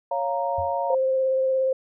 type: chord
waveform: sine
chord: Bb minor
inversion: first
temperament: equal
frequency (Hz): 554.4 / 698.5 / 932.3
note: Db5 / F5 / Bb5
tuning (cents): 0 / 0 / 0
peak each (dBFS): -27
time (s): 0.11-0.95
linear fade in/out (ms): 5
type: tone with exponential decay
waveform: sine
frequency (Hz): 86.8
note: F2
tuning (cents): -10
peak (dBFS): -28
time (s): 0.58-0.77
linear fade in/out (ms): 5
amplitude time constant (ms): 41
type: tone with vibrato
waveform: sine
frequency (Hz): 526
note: C5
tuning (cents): +9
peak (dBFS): -19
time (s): 0.9-1.73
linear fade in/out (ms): 5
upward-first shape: triangle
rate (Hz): 17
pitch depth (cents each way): 15
effects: none